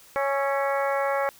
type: harmonic tone with a mistuned harmonic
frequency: 277.2 Hz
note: C#4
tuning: in tune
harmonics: 2 / 3 / 4 / 5 / 6 / 7 / 8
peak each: -25 / -29 / -31 / -33 / -35 / -36 / -37 dBFS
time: 0.16-1.29 s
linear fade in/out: 0 ms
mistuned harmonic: 5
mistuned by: -44 cents
effects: white hiss -52 dBFS RMS until 1.39 s